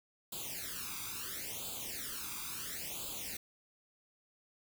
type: noise with flanger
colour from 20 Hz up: white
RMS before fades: -42 dBFS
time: 0.32-3.37 s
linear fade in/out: 5 ms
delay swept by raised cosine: 0.26 to 0.84 ms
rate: 0.73 Hz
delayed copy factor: +0.9
effects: none